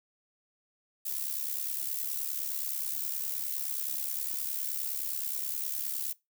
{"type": "noise with amplitude modulation", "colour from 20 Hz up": "violet", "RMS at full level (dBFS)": -31, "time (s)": [1.05, 6.13], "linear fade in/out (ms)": 10, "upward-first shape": "sine", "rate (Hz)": 69.6, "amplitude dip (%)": 70, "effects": ["noise-tail reverb RT60 0.2 s tail -21 dB re dry"]}